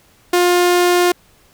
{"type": "tone", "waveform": "sawtooth", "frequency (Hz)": 354.4, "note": "F4", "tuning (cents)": 25, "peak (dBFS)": -7, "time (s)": [0.33, 1.12], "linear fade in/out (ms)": 5, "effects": ["pink hiss -52 dBFS RMS until 1.53 s"]}